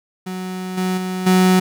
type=tone with level steps; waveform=35% pulse; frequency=185 Hz; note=F#3; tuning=in tune; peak=-23 / -16 / -20 / -9 dBFS; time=0.26-1.6 s; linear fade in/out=10 ms; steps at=0.77 / 0.97 / 1.26 s; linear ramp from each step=10 ms; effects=none

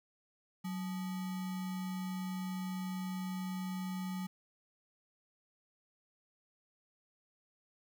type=tone with sample-and-hold; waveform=sine; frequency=185.4 Hz; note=F#3; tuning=4 cents sharp; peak=-36 dBFS; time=0.64-4.27 s; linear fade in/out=10 ms; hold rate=1050 Hz; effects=none

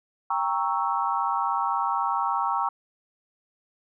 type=chord; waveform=sine; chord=G diminished seventh; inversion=none; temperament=equal with one note detuned; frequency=792.2 / 932.3 / 1108.7 / 1318.5 Hz; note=G5 / Bb5 / Db6 / Fb6; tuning=+18 / 0 / 0 / 0 cents; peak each=-29 / -27 / -28 / -30 dBFS; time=0.3-2.69 s; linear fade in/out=5 ms; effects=none

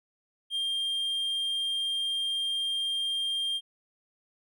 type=tone; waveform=triangle; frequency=3198 Hz; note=G7; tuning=34 cents sharp; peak=-26 dBFS; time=0.5-3.61 s; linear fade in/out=50 ms; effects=none

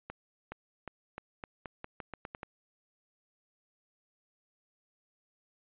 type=accelerating click train; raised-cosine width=0.5 ms; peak=-25 dBFS; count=12; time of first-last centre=0.1-2.431 s; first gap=420 ms; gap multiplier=0.85; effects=resampled to 8000 Hz

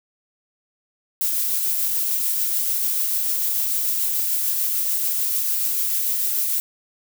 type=noise with tremolo; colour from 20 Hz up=violet; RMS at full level=-21 dBFS; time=1.21-6.6 s; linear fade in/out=0 ms; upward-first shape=triangle; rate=6.8 Hz; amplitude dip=25%; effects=none

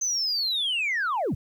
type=linear sweep; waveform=sine; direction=down; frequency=6272 to 69.3 Hz; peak=-22 dBFS; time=0.01-1.35 s; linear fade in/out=10 ms; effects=tanh soft clip ceiling -21 dBFS + 10-bit

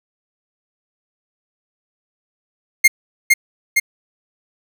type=tone with echo; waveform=45% pulse; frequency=2126 Hz; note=C7; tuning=27 cents sharp; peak=-5 dBFS; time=2.84-2.88 s; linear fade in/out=10 ms; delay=460 ms; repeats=2; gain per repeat=-3 dB; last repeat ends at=3.8 s; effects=none

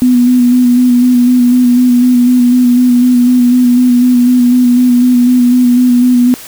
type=tone with vibrato; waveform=sine; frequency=246.9 Hz; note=B3; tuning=in tune; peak=-4 dBFS; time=0.02-6.34 s; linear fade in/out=0 ms; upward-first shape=square; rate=4 Hz; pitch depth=22 cents each way; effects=white hiss -30 dBFS RMS until 6.47 s

